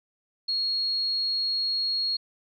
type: tone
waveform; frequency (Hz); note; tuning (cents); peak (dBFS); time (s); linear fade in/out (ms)
sine; 4300; C8; +47; -24; 0.48-2.17; 10
effects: none